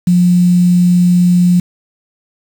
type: tone with quantisation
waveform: sine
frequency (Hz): 177.6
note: F3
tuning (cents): +29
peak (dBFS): -6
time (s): 0.07-1.6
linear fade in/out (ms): 5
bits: 5
effects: none